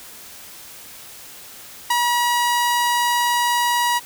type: tone with ADSR envelope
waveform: sawtooth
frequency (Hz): 962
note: B5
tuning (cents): -46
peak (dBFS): -11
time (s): 1.9-4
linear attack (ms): 6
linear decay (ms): 25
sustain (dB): -2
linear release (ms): 28
effects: white hiss -40 dBFS RMS until 4.05 s